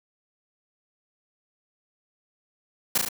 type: noise with echo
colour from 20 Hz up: white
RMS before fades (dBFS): -21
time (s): 2.95-2.98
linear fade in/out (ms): 5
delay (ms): 36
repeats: 3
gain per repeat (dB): -3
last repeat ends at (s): 3.088
effects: none